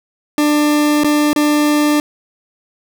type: tone with dropouts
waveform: 40% pulse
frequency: 297.2 Hz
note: D4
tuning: 21 cents sharp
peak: -10 dBFS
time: 0.38-2 s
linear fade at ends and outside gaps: 1 ms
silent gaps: 1.036-1.044 / 1.331-1.361 s
effects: none